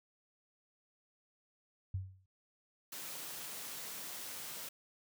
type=tone with exponential decay; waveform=sine; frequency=94.5 Hz; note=F#2; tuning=37 cents sharp; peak=-32 dBFS; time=1.94-2.26 s; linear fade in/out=5 ms; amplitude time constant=69 ms
type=high-pass noise; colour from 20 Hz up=white; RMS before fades=-45 dBFS; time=2.92-4.69 s; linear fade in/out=5 ms; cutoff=110 Hz; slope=24 dB/octave
effects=none